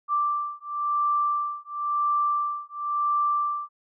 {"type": "beating tone pair", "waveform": "sine", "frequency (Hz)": [1174.7, 1175.66], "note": ["D6", "D6"], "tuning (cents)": [0, 1], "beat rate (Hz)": 0.96, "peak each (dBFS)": -26, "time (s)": [0.08, 3.69], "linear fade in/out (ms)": 50, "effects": []}